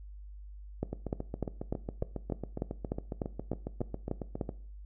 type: two click trains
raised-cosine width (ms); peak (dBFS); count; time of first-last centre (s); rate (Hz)
2; -22 / -18; 27 / 13; 0.93-4.492 / 0.83-4.412; 7.3 / 3.35
effects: noise-tail reverb RT60 0.5 s tail -18 dB re dry + added 50 Hz sine -44 dBFS peak until 4.85 s